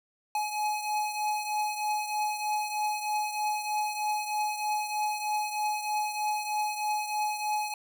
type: beating tone pair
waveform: square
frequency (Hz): 844 / 847.2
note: G#5 / G#5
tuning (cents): +28 / +34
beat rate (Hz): 3.2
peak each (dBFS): -30 / -36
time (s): 0.35-7.74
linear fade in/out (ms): 2
effects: none